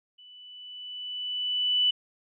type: tone with level ramp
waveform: sine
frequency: 2980 Hz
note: F#7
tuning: 12 cents sharp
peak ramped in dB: -49 to -19 dBFS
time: 0.18-1.91 s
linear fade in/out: 10 ms
effects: none